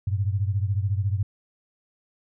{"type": "beating tone pair", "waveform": "sine", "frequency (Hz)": [96.2, 110.2], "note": ["G2", "A2"], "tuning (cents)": [-32, 3], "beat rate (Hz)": 14, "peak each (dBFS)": [-23, -27], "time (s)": [0.07, 1.23], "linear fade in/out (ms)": 5, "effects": []}